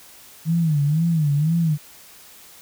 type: tone with vibrato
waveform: sine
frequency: 155.56 Hz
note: D#3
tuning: in tune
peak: -16 dBFS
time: 0.45-1.78 s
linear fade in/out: 50 ms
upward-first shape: sine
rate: 2 Hz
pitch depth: 150 cents each way
effects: white hiss -46 dBFS RMS until 2.61 s